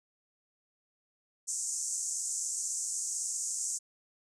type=band-pass noise; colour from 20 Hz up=white; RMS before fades=-35 dBFS; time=1.47-3.79 s; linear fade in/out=20 ms; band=6300 to 8300 Hz; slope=48 dB/octave; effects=none

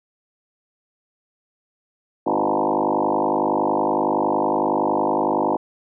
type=tone with frequency modulation; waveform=sine; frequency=611 Hz; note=D#5; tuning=32 cents flat; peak=-17 dBFS; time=2.26-5.57 s; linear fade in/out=10 ms; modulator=50.8 Hz; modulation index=7; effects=none

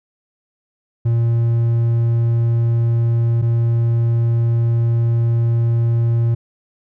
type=tone pair in turn; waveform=triangle; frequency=116.54 / 116.54 Hz; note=A#2 / A#2; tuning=0 / 0 cents; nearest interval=unison; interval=0 cents; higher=neither; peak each=-11 dBFS; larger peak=neither; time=1.05-3.42 / 3.42-6.35 s; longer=second; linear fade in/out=10 ms; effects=none

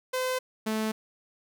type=tone pair in turn; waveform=sawtooth; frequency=512 / 218.2 Hz; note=C5 / A3; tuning=-38 / -14 cents; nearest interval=octave + minor third; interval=1476 cents; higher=first; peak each=-23 dBFS; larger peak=neither; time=0.13-0.39 / 0.66-0.92 s; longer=neither; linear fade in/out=10 ms; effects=none

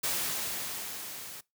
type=noise with level ramp; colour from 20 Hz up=white; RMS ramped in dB=-30 to -44 dBFS; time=0.03-1.41 s; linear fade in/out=10 ms; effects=noise-tail reverb RT60 0.2 s tail -22 dB re dry + high-pass 80 Hz 12 dB/octave

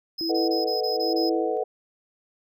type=tone bursts; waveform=triangle; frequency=5090 Hz; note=D#8; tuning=39 cents sharp; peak=-27 dBFS; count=7; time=0.18-1.298 s; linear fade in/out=10 ms; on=140 ms; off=23 ms
type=tone with tremolo; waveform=sine; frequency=330 Hz; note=E4; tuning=2 cents sharp; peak=-23 dBFS; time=0.21-1.57 s; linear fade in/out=0 ms; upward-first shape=sine; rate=1.2 Hz; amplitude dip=100%
type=chord; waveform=sine; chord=B dominant seventh; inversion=third; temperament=equal; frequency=440 / 493.9 / 622.3 / 740 Hz; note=A4 / B4 / D#5 / F#5; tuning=0 / 0 / 0 / 0 cents; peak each=-27 / -28 / -33 / -30 dBFS; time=0.29-1.64 s; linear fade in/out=10 ms
effects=none

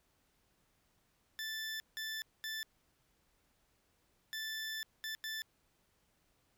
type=tone bursts at uneven times; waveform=20% pulse; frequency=1760 Hz; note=A6; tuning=in tune; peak=-34 dBFS; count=6; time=1.39-1.8 / 1.97-2.22 / 2.44-2.63 / 4.33-4.83 / 5.04-5.15 / 5.24-5.42 s; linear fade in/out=0 ms; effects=pink hiss -75 dBFS RMS until 6.57 s

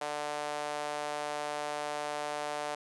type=tone with high-pass filter; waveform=sawtooth; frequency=148.2 Hz; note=D3; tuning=16 cents sharp; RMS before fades=-36 dBFS; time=0.01-2.75 s; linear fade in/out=5 ms; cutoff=660 Hz; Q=2.2; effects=resampled to 24000 Hz

